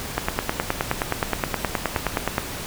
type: click train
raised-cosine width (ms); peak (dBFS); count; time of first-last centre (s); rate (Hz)
0.5; -5; 22; 0.18-2.381; 9.54
effects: pink hiss -32 dBFS RMS until 2.66 s